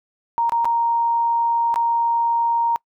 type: tone with dropouts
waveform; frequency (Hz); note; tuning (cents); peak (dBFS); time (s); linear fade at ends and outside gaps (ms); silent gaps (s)
sine; 932; A#5; -1; -16; 0.38-2.76; 0; 0.495-0.521 / 0.646-0.654 / 1.742-1.759
effects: noise-tail reverb RT60 0.1 s tail -25 dB re dry